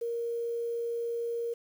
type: tone with quantisation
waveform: sine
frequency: 468.4 Hz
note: A#4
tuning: 8 cents sharp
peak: -30 dBFS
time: 0.01-1.54 s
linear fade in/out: 10 ms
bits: 9
effects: none